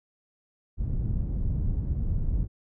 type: low-pass noise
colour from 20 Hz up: pink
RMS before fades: -27 dBFS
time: 0.77-2.48 s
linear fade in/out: 50 ms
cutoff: 120 Hz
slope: 12 dB/octave
effects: none